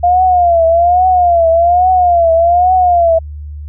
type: tone with vibrato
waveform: sine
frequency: 698.5 Hz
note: F5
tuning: in tune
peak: -6 dBFS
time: 0.03-3.19 s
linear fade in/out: 10 ms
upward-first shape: triangle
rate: 1.2 Hz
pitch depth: 120 cents each way
effects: added 74 Hz sine -23 dBFS peak until 3.68 s